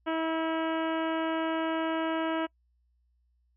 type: harmonic tone with a mistuned harmonic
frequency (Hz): 322.8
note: E4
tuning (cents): -36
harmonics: 1 / 2 / 3 / 4 / 5 / 6 / 7 / 8 / 9 / 10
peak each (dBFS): -30 / -33 / -36 / -38 / -40 / -47 / -46 / -50 / -45 / -52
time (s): 0.06-2.47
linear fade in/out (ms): 20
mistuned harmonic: 4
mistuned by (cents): +19
effects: noise-tail reverb RT60 0.1 s tail -26 dB re dry + added 60 Hz sine -67 dBFS peak until 3.56 s